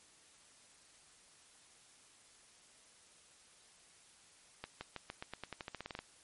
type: accelerating click train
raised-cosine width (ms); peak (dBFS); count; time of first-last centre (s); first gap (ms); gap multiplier
0.3; -26; 16; 4.64-5.99; 170; 0.9
effects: white hiss -63 dBFS RMS until 6.23 s + MP3 48 kbps